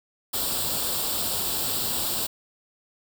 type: noise with comb filter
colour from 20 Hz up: white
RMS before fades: -27 dBFS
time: 0.33-2.27 s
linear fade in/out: 10 ms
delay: 0.24 ms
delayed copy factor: +0.7
effects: none